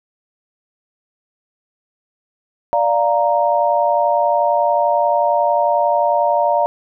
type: chord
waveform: sine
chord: Bb major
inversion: first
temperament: equal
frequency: 587.3 / 698.5 / 932.3 Hz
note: D5 / F5 / Bb5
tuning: 0 / 0 / 0 cents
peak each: -17 dBFS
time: 2.73-6.66 s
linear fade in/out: 0 ms
effects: none